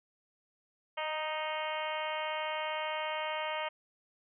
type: harmonic tone with a mistuned harmonic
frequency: 311.1 Hz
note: D#4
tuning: in tune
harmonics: 2 / 3 / 4 / 5 / 6 / 7 / 8 / 9 / 10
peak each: -38 / -38 / -42 / -47 / -45 / -42 / -47 / -45 / -45 dBFS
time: 0.97-3.69 s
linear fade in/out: 10 ms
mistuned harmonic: 2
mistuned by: -17 cents
effects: none